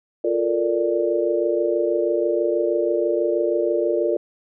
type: chord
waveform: sine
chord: Bb major seventh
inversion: second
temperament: equal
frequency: 349.2 / 440 / 466.2 / 587.3 Hz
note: F4 / A4 / Bb4 / D5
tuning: 0 / 0 / 0 / 0 cents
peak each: -22 / -26 / -24 / -23 dBFS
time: 0.24-4.17 s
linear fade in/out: 5 ms
effects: none